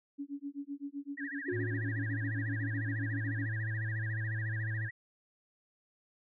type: tone with tremolo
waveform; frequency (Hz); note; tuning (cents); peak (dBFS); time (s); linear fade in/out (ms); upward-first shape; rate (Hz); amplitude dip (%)
sine; 282.9; C#4; +35; -35; 0.18-3.48; 20; sine; 7.8; 100
type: tone with vibrato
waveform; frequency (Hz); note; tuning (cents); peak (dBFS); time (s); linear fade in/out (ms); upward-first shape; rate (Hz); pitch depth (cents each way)
sine; 1760; A6; 0; -39; 1.17-4.91; 10; sine; 14; 170
type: tone with exponential decay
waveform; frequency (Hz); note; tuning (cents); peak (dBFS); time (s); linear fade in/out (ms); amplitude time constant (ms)
sine; 360.8; F#4; -44; -31; 1.48-2.27; 5; 170
type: tone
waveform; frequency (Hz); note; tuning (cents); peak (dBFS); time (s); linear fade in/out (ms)
triangle; 110; A2; 0; -31; 1.51-4.9; 50
effects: tanh soft clip ceiling -20 dBFS